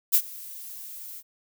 violet noise with ADSR envelope, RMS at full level -17 dBFS, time 0.12-1.23 s, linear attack 28 ms, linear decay 63 ms, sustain -23 dB, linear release 54 ms, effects none

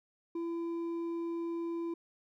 sine tone with hard clipping, 336.4 Hz, E4, 35 cents sharp, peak -35 dBFS, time 0.35-1.94 s, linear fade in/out 5 ms, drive 4 dB, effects none

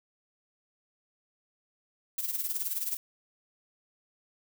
violet noise with tremolo, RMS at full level -30 dBFS, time 2.18-2.97 s, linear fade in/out 2 ms, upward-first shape sine, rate 19 Hz, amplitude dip 70%, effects none

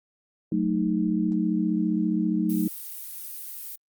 sine chord, D# diminished, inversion first, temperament equal, 185 / 220 / 311.1 Hz, F#3 / A3 / D#4, 0 / 0 / 0 cents, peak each -26 / -26 / -26 dBFS, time 0.52-2.68 s, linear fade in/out 2 ms
violet noise, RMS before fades -37 dBFS, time 2.49-3.76 s, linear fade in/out 10 ms
effects Opus 48 kbps

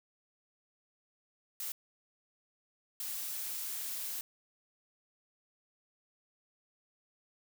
blue noise bursts at uneven times, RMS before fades -39 dBFS, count 2, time 1.6-1.72 / 3-4.21 s, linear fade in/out 2 ms, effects none

